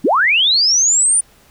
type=linear sweep; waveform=sine; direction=up; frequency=183 to 9397 Hz; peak=-10 dBFS; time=0.04-1.21 s; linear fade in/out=10 ms; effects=pink hiss -50 dBFS RMS until 1.5 s